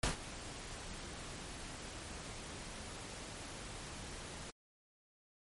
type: noise with ADSR envelope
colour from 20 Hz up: pink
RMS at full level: -32 dBFS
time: 0.03-4.51 s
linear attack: 3 ms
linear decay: 120 ms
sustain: -15 dB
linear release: 13 ms
effects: MP3 48 kbps